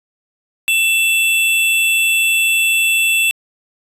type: tone pair together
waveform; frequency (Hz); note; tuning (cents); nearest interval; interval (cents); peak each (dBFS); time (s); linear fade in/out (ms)
square; 2672 / 3420; E7 / A7; +23 / -50; major third; 427; -13 / -22; 0.68-3.31; 0
effects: resampled to 32000 Hz